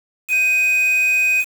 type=tone with quantisation; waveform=triangle; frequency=2501 Hz; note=D#7; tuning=8 cents sharp; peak=-12 dBFS; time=0.28-1.45 s; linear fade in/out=50 ms; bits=5; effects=none